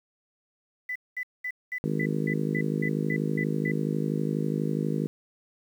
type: tone bursts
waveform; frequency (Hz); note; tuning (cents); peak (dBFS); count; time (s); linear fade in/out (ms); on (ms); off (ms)
sine; 1997; B6; +19; -29; 11; 0.89-3.716; 5; 66; 210
type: harmonic tone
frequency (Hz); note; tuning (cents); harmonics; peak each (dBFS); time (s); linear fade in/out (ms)
52.2; G#1; +10; 3 / 4 / 5 / 6 / 7 / 8 / 9; -29 / -31 / -33 / -35 / -36 / -37 / -38; 1.84-5.07; 0
effects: 9-bit